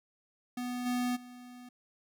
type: tone with level steps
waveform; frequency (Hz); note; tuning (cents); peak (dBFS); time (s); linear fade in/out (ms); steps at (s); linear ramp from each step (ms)
square; 246.9; B3; 0; -35 / -30 / -48; 0.57-1.69; 5; 0.85 / 1.15; 20
effects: none